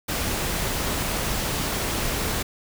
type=noise; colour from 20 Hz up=pink; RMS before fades=-26 dBFS; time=0.08-2.43 s; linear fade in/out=10 ms; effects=none